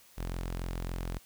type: tone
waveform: sawtooth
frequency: 43.57 Hz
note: F1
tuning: 3 cents flat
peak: -30 dBFS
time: 0.17-1.19 s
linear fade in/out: 20 ms
effects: white hiss -59 dBFS RMS until 1.25 s